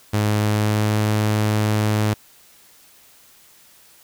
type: tone with pitch glide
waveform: sawtooth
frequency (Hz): 105.3 to 106.65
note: G#2 to G#2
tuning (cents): +24 to +46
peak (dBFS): -13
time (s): 0.13-2.14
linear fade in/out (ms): 10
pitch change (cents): +22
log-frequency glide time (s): 0.27-1
effects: white hiss -51 dBFS RMS until 4.03 s